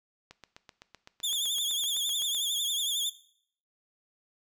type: click train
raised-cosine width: 0.2 ms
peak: -29 dBFS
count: 17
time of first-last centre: 0.31-2.348 s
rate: 7.85 Hz
type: tone with vibrato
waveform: sawtooth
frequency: 3425 Hz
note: A7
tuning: 47 cents flat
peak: -25 dBFS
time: 1.23-3.1 s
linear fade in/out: 10 ms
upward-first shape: triangle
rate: 11 Hz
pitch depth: 110 cents each way
effects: noise-tail reverb RT60 0.6 s tail -17 dB re dry